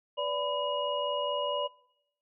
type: tone cluster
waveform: sine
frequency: 496.5 / 581 / 1000 / 2886 Hz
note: B4 / D5 / B5 / F#7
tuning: +9 / -19 / +21 / -44 cents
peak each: -38 / -31 / -35 / -36 dBFS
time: 0.17-1.68 s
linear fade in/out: 20 ms
effects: noise-tail reverb RT60 0.8 s tail -22 dB re dry